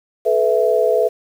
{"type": "chord", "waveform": "sine", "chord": "A suspended second", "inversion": "none", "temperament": "equal with one note detuned", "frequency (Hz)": [431.7, 493.9, 659.3], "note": ["A4", "B4", "E5"], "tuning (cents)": [-33, 0, 0], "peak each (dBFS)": -17, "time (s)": [0.25, 1.09], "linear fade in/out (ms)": 20, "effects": ["7-bit"]}